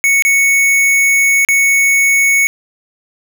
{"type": "tone with dropouts", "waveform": "square", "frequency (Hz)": 2217, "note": "C#7", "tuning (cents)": 0, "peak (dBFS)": -9, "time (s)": [0.04, 2.47], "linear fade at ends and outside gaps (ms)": 0, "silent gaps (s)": [[0.223, 0.25], [1.449, 1.487]], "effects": []}